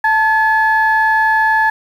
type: tone pair together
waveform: sine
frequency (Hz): 882.1 / 1710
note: A5 / A6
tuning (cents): +4 / -50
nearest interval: major seventh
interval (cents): 1146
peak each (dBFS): -12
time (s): 0.04-1.7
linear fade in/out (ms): 5
effects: tanh soft clip ceiling -3 dBFS + 7-bit